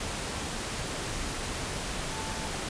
sine tone in noise, 880 Hz, A5, in tune, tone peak -40 dBFS, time 2.12-2.47 s, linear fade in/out 5 ms, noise pink, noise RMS -34 dBFS, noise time 0-2.69 s, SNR -9 dB, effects resampled to 22050 Hz

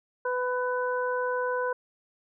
harmonic tone, 499.2 Hz, B4, 19 cents sharp, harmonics 1 / 2 / 3, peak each -28 / -31 / -33 dBFS, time 0.25-1.73 s, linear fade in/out 5 ms, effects none

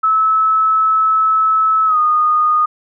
sine tone with pitch glide, 1300 to 1231.3 Hz, E6 to D#6, -24 to -18 cents, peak -10 dBFS, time 0.03-2.66 s, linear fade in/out 10 ms, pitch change -94 cents, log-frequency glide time 1.86-1.98 s, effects none

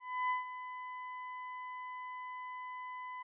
35% pulse tone with ADSR envelope, 1004 Hz, B5, 28 cents sharp, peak -28 dBFS, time 0-3.23 s, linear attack 300 ms, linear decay 140 ms, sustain -12 dB, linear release 11 ms, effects resampled to 8000 Hz

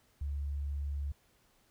sine tone, 71.2 Hz, C#2, 47 cents sharp, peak -33 dBFS, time 0.21-1.12 s, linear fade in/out 5 ms, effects pink hiss -69 dBFS RMS until 1.7 s

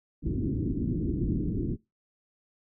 white low-pass noise, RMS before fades -29 dBFS, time 0.22-1.77 s, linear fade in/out 50 ms, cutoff 340 Hz, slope 48 dB/octave, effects noise-tail reverb RT60 0.2 s tail -20 dB re dry

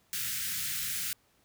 white band-stop noise, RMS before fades -34 dBFS, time 0.13-1.13 s, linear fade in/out 0 ms, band 210 to 1400 Hz, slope 48 dB/octave, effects pink hiss -68 dBFS RMS until 1.44 s + high-pass 60 Hz 12 dB/octave

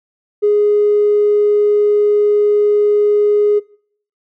triangle tone with tanh clipping, 415.3 Hz, G#4, in tune, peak -9 dBFS, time 0.42-3.6 s, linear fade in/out 20 ms, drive 4 dB, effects noise-tail reverb RT60 0.6 s tail -23 dB re dry

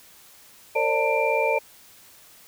sine tone cluster, 457 / 537 / 595 / 896 / 2367 Hz, A#4 / C5 / D5 / A5 / D7, -34 / +45 / +22 / +31 / +13 cents, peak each -26 dBFS, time 0.75-1.59 s, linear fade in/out 10 ms, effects white hiss -51 dBFS RMS until 2.47 s

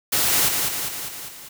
white noise with echo, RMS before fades -20 dBFS, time 0.12-0.49 s, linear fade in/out 10 ms, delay 200 ms, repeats 5, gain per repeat -4 dB, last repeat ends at 1.49 s, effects none

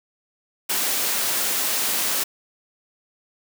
white high-pass noise, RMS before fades -23 dBFS, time 0.69-2.24 s, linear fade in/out 10 ms, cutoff 220 Hz, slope 12 dB/octave, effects none

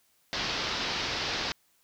white low-pass noise, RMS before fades -32 dBFS, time 0.33-1.52 s, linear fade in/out 0 ms, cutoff 5300 Hz, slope 48 dB/octave, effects white hiss -68 dBFS RMS until 1.83 s

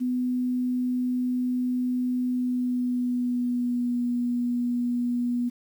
sine tone with pitch glide, 250 to 242.7 Hz, B3 to B3, +21 to -30 cents, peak -23 dBFS, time 0-5.5 s, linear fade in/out 20 ms, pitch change -51 cents, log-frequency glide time 2.32-4 s, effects 9-bit

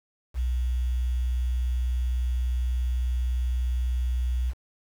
sine tone with quantisation, 61.74 Hz, B1, in tune, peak -23 dBFS, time 0.34-4.54 s, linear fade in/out 50 ms, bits 8, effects none

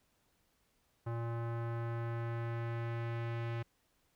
square tone with low-pass filter sweep, 116.54 Hz, A#2, in tune, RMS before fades -38 dBFS, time 1.06-3.63 s, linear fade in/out 10 ms, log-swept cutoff 1200 to 2500 Hz, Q 1.4, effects pink hiss -75 dBFS RMS until 4.15 s

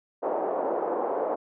pink band-pass noise, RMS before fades -28 dBFS, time 0.22-1.36 s, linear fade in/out 20 ms, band 390 to 840 Hz, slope 24 dB/octave, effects none

